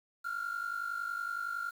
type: ring-modulated tone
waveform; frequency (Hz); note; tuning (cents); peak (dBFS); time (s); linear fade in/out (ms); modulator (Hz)
triangle; 1396.9; F6; 0; -28; 0.24-1.71; 20; 25.4
effects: tanh soft clip ceiling -29 dBFS + 9-bit